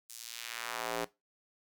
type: tone with high-pass filter sweep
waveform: square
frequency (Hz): 58.27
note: A#1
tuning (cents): 0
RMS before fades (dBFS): -40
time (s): 0.09-1.05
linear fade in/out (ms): 10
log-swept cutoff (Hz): 7600 to 380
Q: 1
effects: noise-tail reverb RT60 0.2 s tail -18 dB re dry